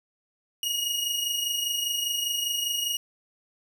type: tone pair together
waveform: sawtooth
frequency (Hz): 2875 / 2900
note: F7 / F#7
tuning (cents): +50 / -35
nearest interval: unison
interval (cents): 15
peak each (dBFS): -24 / -29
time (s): 0.63-2.97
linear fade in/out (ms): 2
effects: none